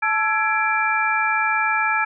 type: tone cluster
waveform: sine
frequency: 873 / 1332 / 1674 / 2350 Hz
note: A5 / E6 / G#6 / D7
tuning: -14 / +18 / +13 / +1 cents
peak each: -23 dBFS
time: 0.02-2.05 s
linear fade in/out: 10 ms
effects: none